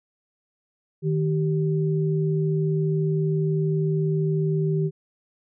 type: tone pair together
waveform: sine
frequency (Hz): 155.7 / 388.2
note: D#3 / G4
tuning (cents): +2 / -17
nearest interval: octave + major third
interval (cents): 1581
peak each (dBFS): -21 / -26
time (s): 1.02-4.91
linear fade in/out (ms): 50
effects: none